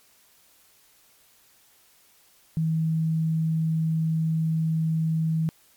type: tone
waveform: sine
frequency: 160.5 Hz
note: E3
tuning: 46 cents flat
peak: -21 dBFS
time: 2.57-5.49 s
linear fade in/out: 0 ms
effects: white hiss -59 dBFS RMS until 5.76 s + MP3 96 kbps